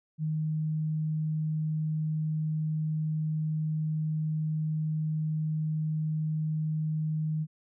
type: tone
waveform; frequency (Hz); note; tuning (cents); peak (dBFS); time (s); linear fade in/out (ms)
sine; 155.56; D#3; 0; -27; 0.18-7.47; 50
effects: none